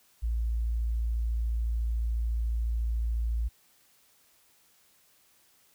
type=tone; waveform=sine; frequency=57 Hz; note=A#1; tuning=38 cents flat; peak=-26 dBFS; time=0.22-3.49 s; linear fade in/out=20 ms; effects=white hiss -64 dBFS RMS until 5.74 s